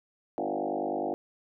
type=tone with frequency modulation; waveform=sine; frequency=524 Hz; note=C5; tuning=2 cents sharp; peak=-28 dBFS; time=0.38-1.14 s; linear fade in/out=0 ms; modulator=49.8 Hz; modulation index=5.2; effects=none